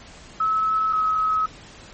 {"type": "tone pair in turn", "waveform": "sine", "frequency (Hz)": [1296, 1278.9], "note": ["E6", "D#6"], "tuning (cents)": [-30, 47], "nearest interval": "unison", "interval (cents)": 23, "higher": "first", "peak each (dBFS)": -18, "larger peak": "neither", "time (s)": [[0.4, 0.93], [0.93, 1.46]], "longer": "neither", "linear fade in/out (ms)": 5, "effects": ["pink hiss -44 dBFS RMS until 1.93 s", "MP3 32 kbps"]}